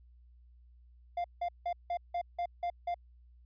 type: tone bursts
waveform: triangle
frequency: 698.5 Hz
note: F5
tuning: in tune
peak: -29 dBFS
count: 8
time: 1.17-2.944 s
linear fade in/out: 5 ms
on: 73 ms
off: 170 ms
effects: added 60 Hz sine -56 dBFS peak until 3.45 s + resampled to 11025 Hz